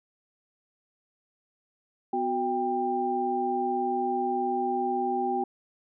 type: tone cluster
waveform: sine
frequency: 249.6 / 367.9 / 792 Hz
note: B3 / F#4 / G5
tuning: +19 / -10 / +18 cents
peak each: -33 / -30 / -27 dBFS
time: 2.13-5.44 s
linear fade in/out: 5 ms
effects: none